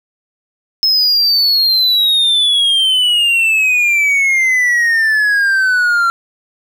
triangle exponential sweep, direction down, 5210 to 1363 Hz, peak -8 dBFS, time 0.83-6.1 s, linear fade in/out 0 ms, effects none

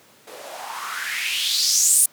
blue noise with band-pass filter sweep, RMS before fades -22 dBFS, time 0.27-2.06 s, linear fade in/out 5 ms, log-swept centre 420 to 10000 Hz, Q 4.7, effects pink hiss -52 dBFS RMS until 2.12 s + high-pass 200 Hz 12 dB/octave

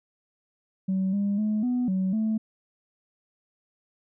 sine tone with pitch steps, 189.8 / 201.4 / 213.3 / 247.5 / 188.3 / 219 Hz, F#3 / G3 / G#3 / B3 / F#3 / A3, +44 / +47 / +46 / +4 / +31 / -8 cents, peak -21 dBFS, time 0.88-2.38 s, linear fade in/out 10 ms, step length 250 ms, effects tanh soft clip ceiling -20 dBFS

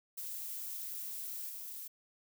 violet noise with level steps, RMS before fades -42 / -45 dBFS, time 0.17-1.88 s, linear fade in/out 10 ms, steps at 1.49 s, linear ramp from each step 2 ms, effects none

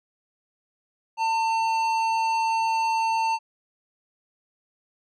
sine tone with tanh clipping, 899 Hz, A5, 37 cents sharp, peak -23 dBFS, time 1.17-3.39 s, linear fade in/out 50 ms, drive 13 dB, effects none

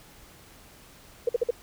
sine tone bursts, 478.8 Hz, A#4, 46 cents sharp, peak -19 dBFS, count 4, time 1.27-1.507 s, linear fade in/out 5 ms, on 21 ms, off 51 ms, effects pink hiss -52 dBFS RMS until 1.62 s

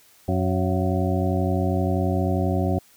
harmonic tone with a mistuned harmonic, 92.4 Hz, F#2, 2 cents flat, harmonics 1 / 2 / 3 / 4 / 6 / 7 / 8, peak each -23 / -26 / -28 / -29 / -31 / -31 / -32 dBFS, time 0.28-2.79 s, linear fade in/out 5 ms, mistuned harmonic 7, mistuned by +58 cents, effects white hiss -55 dBFS RMS until 2.96 s

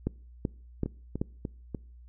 two click trains, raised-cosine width 3 ms, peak -15 / -20 dBFS, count 4 / 4, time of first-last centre 0.07-1.215 / 0.86-1.748 s, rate 2.62 / 3.38 Hz, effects noise-tail reverb RT60 0.5 s tail -25 dB re dry + added 60 Hz sine -48 dBFS peak until 2.08 s

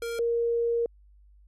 square / sine tone pair in turn, 466.2 / 468.1 Hz, A#4 / A#4, 0 / +7 cents, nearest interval unison, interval 7 cents, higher second, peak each -31 / -23 dBFS, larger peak second, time 0.02-0.19 / 0.19-0.86 s, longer second, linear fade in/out 2 ms, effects added 50 Hz sine -53 dBFS peak until 1.47 s + resampled to 32000 Hz

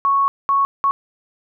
sine tone bursts at uneven times, 1107 Hz, C#6, 3 cents flat, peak -13 dBFS, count 3, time 0.05-0.28 / 0.49-0.65 / 0.84-0.91 s, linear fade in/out 0 ms, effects none

